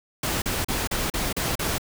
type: noise bursts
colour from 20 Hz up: pink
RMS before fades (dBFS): -26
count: 7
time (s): 0.23-1.782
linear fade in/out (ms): 5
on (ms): 190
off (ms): 37
effects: none